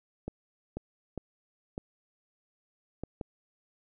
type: clicks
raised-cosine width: 2 ms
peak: -22 dBFS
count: 6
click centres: 0.28 / 0.77 / 1.177 / 1.779 / 3.036 / 3.212 s
effects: none